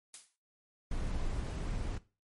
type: noise with exponential decay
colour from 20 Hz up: blue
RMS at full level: -41 dBFS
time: 0.14-0.36 s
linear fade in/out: 1 ms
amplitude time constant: 47 ms
type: noise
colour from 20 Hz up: brown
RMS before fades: -35 dBFS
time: 0.91-1.98 s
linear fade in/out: 5 ms
effects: noise-tail reverb RT60 0.3 s tail -17 dB re dry + MP3 48 kbps